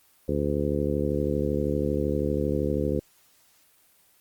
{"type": "harmonic tone", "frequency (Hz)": 72.7, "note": "D2", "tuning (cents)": -17, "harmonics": [1, 2, 3, 4, 5, 6, 7], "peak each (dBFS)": [-31, -31, -31, -31, -31, -31, -31], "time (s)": [0.28, 3], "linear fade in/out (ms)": 10, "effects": ["white hiss -61 dBFS RMS until 4.2 s", "Opus 24 kbps"]}